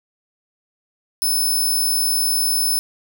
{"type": "tone", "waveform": "10% pulse", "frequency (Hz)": 5260, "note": "E8", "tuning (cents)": -5, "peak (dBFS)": -11, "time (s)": [1.22, 2.79], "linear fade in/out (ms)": 0, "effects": []}